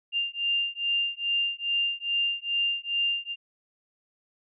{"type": "beating tone pair", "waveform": "sine", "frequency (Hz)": [2794, 2796.4], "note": ["F7", "F7"], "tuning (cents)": [0, 2], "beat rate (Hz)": 2.4, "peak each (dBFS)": -28, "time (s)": [0.12, 3.36], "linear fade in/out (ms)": 50, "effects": []}